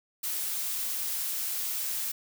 blue noise, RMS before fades -32 dBFS, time 0.23-2.12 s, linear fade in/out 10 ms, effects none

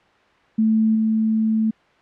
sine tone with level steps, 220 Hz, A3, in tune, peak -14 / -16 dBFS, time 0.58-1.71 s, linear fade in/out 10 ms, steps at 0.95 s, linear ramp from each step 5 ms, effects white hiss -55 dBFS RMS until 2.01 s + low-pass 2000 Hz 12 dB/octave

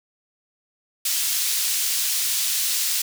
pink high-pass noise, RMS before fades -23 dBFS, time 1.05-3.02 s, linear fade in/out 5 ms, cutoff 4200 Hz, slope 12 dB/octave, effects none

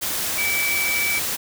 sine tone in noise, 2302 Hz, D7, 35 cents flat, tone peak -21 dBFS, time 0.37-1.2 s, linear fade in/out 20 ms, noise white, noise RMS -25 dBFS, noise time 0.01-1.37 s, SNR +1 dB, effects none

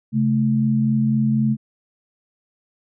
sine tone pair together, 134.33 / 218.3 Hz, C3 / A3, +46 / -13 cents, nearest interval minor sixth, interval 841 cents, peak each -20 / -17 dBFS, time 0.12-1.57 s, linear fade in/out 50 ms, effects none

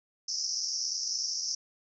white band-pass noise, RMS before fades -33 dBFS, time 0.28-1.55 s, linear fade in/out 5 ms, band 5100 to 5900 Hz, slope 96 dB/octave, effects none

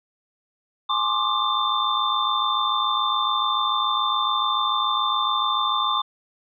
sine tone cluster, 837 / 1058 / 1171 / 1218 / 3568 Hz, G#5 / C6 / D6 / D#6 / A7, +13 / +19 / -5 / -37 / +23 cents, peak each -31 / -24 / -25 / -32 / -25 dBFS, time 0.89-6.02 s, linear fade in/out 10 ms, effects none

